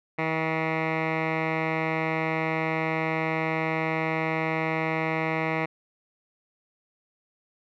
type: tone with low-pass filter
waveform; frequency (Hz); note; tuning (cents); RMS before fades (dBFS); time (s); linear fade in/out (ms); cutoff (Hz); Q
10% pulse; 160; D#3; +49; -27; 0.18-5.66; 10; 2000; 4
effects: none